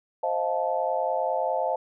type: chord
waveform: sine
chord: F dominant seventh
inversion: second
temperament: just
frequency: 523.8 / 628.6 / 698.5 / 873.1 Hz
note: C5 / Eb5 / F5 / A5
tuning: +2 / +18 / 0 / -14 cents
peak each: -29 dBFS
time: 0.23-1.76 s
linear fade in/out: 5 ms
effects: none